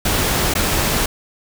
pink noise with dropouts, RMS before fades -18 dBFS, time 0.05-1.06 s, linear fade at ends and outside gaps 5 ms, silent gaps 0.539-0.551 s, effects none

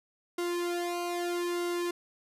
sawtooth tone with flanger, 349.2 Hz, F4, in tune, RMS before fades -32 dBFS, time 0.38-1.91 s, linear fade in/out 5 ms, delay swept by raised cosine 1.2 to 2.3 ms, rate 0.79 Hz, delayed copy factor -0.9, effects resampled to 32000 Hz

